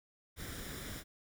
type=noise with comb filter; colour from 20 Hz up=pink; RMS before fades=-44 dBFS; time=0.36-1.04 s; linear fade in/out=50 ms; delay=0.56 ms; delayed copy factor=+0.55; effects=none